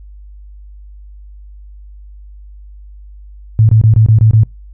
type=tone bursts; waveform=sine; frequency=110 Hz; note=A2; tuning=in tune; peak=-4 dBFS; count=7; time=3.59-4.434 s; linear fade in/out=0 ms; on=100 ms; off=24 ms; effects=noise-tail reverb RT60 0.2 s tail -24 dB re dry + added 50 Hz sine -32 dBFS peak until 4.73 s